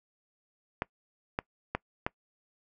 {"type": "clicks", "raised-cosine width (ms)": 0.5, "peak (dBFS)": -14, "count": 4, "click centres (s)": [0.821, 1.389, 1.75, 2.065], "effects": ["noise-tail reverb RT60 0.1 s tail -24 dB re dry"]}